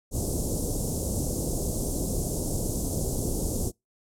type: band-stop noise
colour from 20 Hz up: pink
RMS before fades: -28 dBFS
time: 0.11-3.72 s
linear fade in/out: 50 ms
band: 560 to 6800 Hz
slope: 24 dB/octave
effects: noise-tail reverb RT60 0.2 s tail -26 dB re dry + low-pass 11000 Hz 12 dB/octave